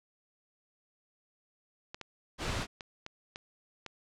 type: clicks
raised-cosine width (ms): 0.2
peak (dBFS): -24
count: 6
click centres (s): 1.945 / 2.013 / 2.808 / 3.064 / 3.359 / 3.863
type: noise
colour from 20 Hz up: pink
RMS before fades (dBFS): -34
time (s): 2.38-2.67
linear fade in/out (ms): 50
effects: low-pass 6000 Hz 12 dB/octave